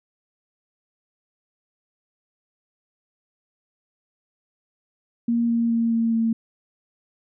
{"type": "tone with pitch steps", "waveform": "sine", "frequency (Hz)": [234.3, 232.4, 230.5, 228.7, 226.8], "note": ["A#3", "A#3", "A#3", "A#3", "A#3"], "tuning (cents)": [9, -5, -19, -33, -47], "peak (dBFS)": -18, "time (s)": [5.28, 6.33], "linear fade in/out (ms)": 5, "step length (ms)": 210, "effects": []}